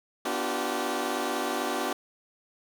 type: chord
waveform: 15% pulse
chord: G dominant seventh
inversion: first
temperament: equal with one note detuned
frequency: 246.9 / 293.7 / 349.2 / 385 Hz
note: B3 / D4 / F4 / G4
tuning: 0 / 0 / 0 / -31 cents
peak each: -28 / -27 / -28 / -26 dBFS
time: 0.25-1.93 s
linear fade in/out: 5 ms
effects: none